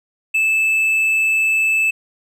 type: tone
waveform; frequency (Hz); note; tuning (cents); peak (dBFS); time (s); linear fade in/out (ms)
triangle; 2625; E7; -8; -12; 0.34-1.91; 10
effects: none